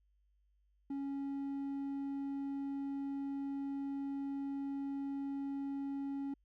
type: tone with hard clipping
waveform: sine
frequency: 277.2 Hz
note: C#4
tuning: in tune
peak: -38 dBFS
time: 0.9-6.34 s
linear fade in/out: 5 ms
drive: 3 dB
effects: added 50 Hz sine -70 dBFS peak until 6.44 s